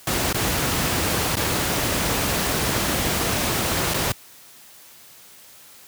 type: noise with dropouts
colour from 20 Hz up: pink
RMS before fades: -22 dBFS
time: 0.07-4.12 s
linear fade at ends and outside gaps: 2 ms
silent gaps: 0.328-0.344 / 1.356-1.368 / 3.938-3.942 s
effects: white hiss -47 dBFS RMS until 5.87 s + high-pass 60 Hz 12 dB/octave